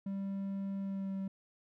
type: tone with pitch glide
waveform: triangle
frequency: 196 to 193.3 Hz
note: G3 to G3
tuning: 0 to -24 cents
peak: -33 dBFS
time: 0.06-1.28 s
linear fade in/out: 5 ms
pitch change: -24 cents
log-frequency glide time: 0.8-1.14 s
effects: none